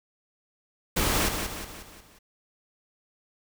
pink noise with echo, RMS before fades -25 dBFS, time 0.96-1.29 s, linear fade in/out 10 ms, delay 180 ms, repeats 5, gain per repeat -6 dB, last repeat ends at 2.19 s, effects none

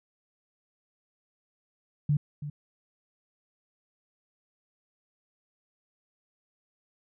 sine tone with echo, 146.83 Hz, D3, in tune, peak -21 dBFS, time 2.09-2.17 s, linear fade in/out 5 ms, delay 330 ms, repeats 1, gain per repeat -12 dB, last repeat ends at 2.5 s, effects none

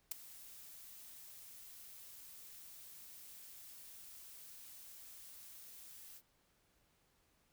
blue noise with ADSR envelope, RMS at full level -37 dBFS, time 0.11-6.22 s, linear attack 6 ms, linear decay 10 ms, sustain -18 dB, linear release 58 ms, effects pink hiss -75 dBFS RMS until 7.52 s

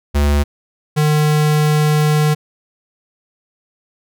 square tone pair in turn, 72.4 / 151.43 Hz, D2 / D#3, -24 / -47 cents, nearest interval octave + minor second, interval 1277 cents, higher second, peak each -12 dBFS, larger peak neither, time 0.14-0.44 / 0.96-2.35 s, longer second, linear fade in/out 20 ms, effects none

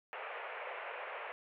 pink band-pass noise, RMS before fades -44 dBFS, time 0.13-1.32 s, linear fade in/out 0 ms, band 470 to 2700 Hz, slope 48 dB/octave, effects none

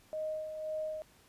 sine tone with tremolo, 622.3 Hz, D#5, in tune, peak -33 dBFS, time 0.13-1.02 s, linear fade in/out 0 ms, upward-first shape sine, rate 1.9 Hz, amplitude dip 50%, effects pink hiss -63 dBFS RMS until 1.28 s + resampled to 32000 Hz

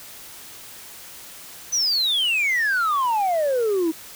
sine exponential sweep, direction down, 6100 to 311.1 Hz, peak -16 dBFS, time 1.72-3.92 s, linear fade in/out 20 ms, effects tanh soft clip ceiling -17 dBFS + white hiss -41 dBFS RMS until 4.15 s

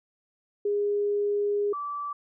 sine tone pair in turn, 410 / 1159.7 Hz, G#4 / D6, -22 / -22 cents, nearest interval octave + tritone, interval 1800 cents, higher second, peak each -23 / -30 dBFS, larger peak first, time 0.65-1.73 / 1.73-2.13 s, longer first, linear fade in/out 5 ms, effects none

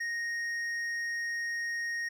sine tone with hard clipping, 1864.7 Hz, A#6, in tune, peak -33 dBFS, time 0-2.09 s, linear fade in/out 10 ms, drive 6 dB, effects none

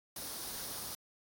white noise with comb filter, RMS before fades -42 dBFS, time 0.16-0.95 s, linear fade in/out 2 ms, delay 0.2 ms, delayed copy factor +0.5, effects AAC 64 kbps

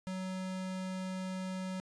square tone, 186.9 Hz, F#3, 18 cents sharp, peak -37 dBFS, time 0.07-1.8 s, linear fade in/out 0 ms, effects resampled to 22050 Hz + 11-bit

